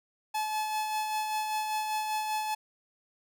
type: tone with tremolo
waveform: 45% pulse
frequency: 860 Hz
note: A5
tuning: 40 cents flat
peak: -28 dBFS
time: 0.34-2.55 s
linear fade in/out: 10 ms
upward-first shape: sine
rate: 5.1 Hz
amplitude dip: 35%
effects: none